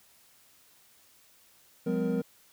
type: tone cluster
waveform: triangle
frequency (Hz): 179 / 203.8 / 253.9 / 469.7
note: F3 / G#3 / B3 / A#4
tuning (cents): +43 / -32 / +48 / +13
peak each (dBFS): -30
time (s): 1.86-2.22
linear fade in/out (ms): 10
effects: white hiss -61 dBFS RMS until 2.52 s